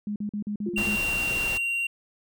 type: tone bursts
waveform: sine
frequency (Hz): 207.7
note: G#3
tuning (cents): 0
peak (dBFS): -27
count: 7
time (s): 0.07-0.957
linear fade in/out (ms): 2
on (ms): 89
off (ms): 44
type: tone with exponential decay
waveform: sine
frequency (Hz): 349.2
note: F4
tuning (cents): 0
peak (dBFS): -27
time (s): 0.66-1.35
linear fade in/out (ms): 5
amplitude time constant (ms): 150
type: tone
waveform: triangle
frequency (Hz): 2759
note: F7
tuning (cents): -22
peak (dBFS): -23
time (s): 0.76-1.87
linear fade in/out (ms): 5
type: noise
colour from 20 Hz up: pink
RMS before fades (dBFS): -34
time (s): 0.77-1.58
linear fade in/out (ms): 10
effects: none